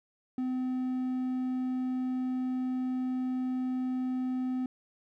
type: tone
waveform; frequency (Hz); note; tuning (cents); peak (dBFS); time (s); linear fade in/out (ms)
triangle; 255.4; C4; -42; -27; 0.38-4.66; 2
effects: none